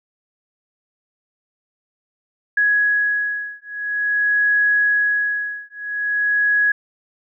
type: beating tone pair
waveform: sine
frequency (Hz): 1671 / 1671.48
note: G#6 / G#6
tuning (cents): +10 / +11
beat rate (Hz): 0.48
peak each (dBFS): -19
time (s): 2.57-6.72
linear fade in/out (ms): 5
effects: none